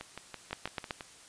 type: two click trains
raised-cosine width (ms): 0.3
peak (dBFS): -17 / -24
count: 4 / 7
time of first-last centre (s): 0.53-0.908 / 0.01-1.008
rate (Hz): 7.93 / 6.01
effects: white hiss -54 dBFS RMS until 1.28 s + resampled to 22050 Hz